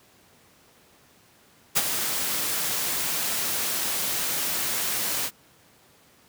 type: noise with ADSR envelope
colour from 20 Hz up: white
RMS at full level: -19 dBFS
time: 1.75-5.31 s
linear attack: 22 ms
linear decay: 36 ms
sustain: -8 dB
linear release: 60 ms
effects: pink hiss -57 dBFS RMS until 6.28 s + high-pass 100 Hz 12 dB/octave